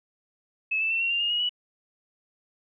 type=tone with pitch steps; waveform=sine; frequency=2595 / 2642 / 2690 / 2738 / 2788 / 2838 / 2889 / 2942 Hz; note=E7 / E7 / E7 / F7 / F7 / F7 / F#7 / F#7; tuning=-28 / +3 / +34 / -35 / -4 / +27 / -42 / -11 cents; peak=-23 dBFS; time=0.71-1.494 s; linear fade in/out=10 ms; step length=98 ms; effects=none

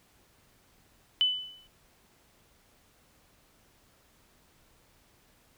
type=tone with exponential decay; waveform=sine; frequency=3002 Hz; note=F#7; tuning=24 cents sharp; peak=-19 dBFS; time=1.21-1.67 s; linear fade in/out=0 ms; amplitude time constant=100 ms; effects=pink hiss -64 dBFS RMS until 5.57 s

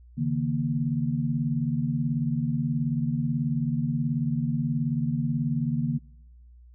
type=tone cluster; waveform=sine; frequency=138.8 / 157.3 / 234.8 Hz; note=C#3 / D#3 / A#3; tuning=+3 / +19 / +13 cents; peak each=-28 dBFS; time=0.17-5.99 s; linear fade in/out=20 ms; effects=noise-tail reverb RT60 1.0 s tail -25 dB re dry + added 60 Hz sine -48 dBFS peak until 6.74 s

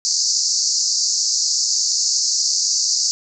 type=band-pass noise; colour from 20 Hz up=pink; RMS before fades=-19 dBFS; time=0.05-3.11 s; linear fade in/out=0 ms; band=4500 to 7100 Hz; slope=96 dB/octave; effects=none

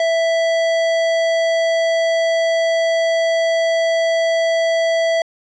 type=tone with hard clipping; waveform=sine; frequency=660 Hz; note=E5; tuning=2 cents sharp; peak=-16 dBFS; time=0-5.22 s; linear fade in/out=2 ms; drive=14 dB; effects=resampled to 22050 Hz

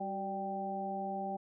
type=harmonic tone with a mistuned harmonic; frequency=195.9 Hz; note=G3; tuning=1 cent flat; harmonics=1 / 2 / 3 / 4; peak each=-41 / -45 / -43 / -37 dBFS; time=0-1.37 s; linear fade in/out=10 ms; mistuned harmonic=2; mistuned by=-64 cents; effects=none

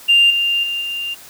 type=tone with level steps; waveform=sine; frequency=2794 Hz; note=F7; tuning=in tune; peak=-7 / -14 / -19 / -21 dBFS; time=0.08-1.15 s; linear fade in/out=20 ms; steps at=0.3 / 0.63 / 0.81 s; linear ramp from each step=5 ms; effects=tanh soft clip ceiling -4 dBFS + white hiss -40 dBFS RMS until 1.29 s

